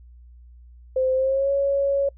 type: tone with pitch glide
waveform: sine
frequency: 519 to 556.3 Hz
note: C5 to C#5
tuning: -14 to +6 cents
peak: -18 dBFS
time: 0.96-2.09 s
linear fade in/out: 5 ms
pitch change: +120 cents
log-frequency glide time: 1.14-1.51 s
effects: noise-tail reverb RT60 0.1 s tail -26 dB re dry + added 60 Hz sine -44 dBFS peak until 2.17 s